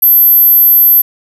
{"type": "tone", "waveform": "sine", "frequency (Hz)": 12260, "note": "G9", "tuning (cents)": -40, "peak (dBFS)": -3, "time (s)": [0.02, 1.02], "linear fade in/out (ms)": 10, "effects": []}